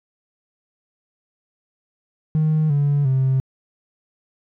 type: tone with pitch steps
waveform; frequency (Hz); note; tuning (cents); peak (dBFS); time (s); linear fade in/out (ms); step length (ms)
triangle; 155.56 / 143.48 / 132.33; D#3 / D3 / C3; 0 / -40 / +20; -12; 2.35-3.4; 0; 350
effects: tanh soft clip ceiling -11 dBFS